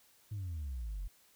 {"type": "exponential sweep", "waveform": "sine", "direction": "down", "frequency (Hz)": [109, 42.34], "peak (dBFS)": -35, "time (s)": [0.31, 1.08], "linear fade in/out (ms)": 10, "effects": ["tanh soft clip ceiling -35 dBFS", "white hiss -66 dBFS RMS until 1.35 s"]}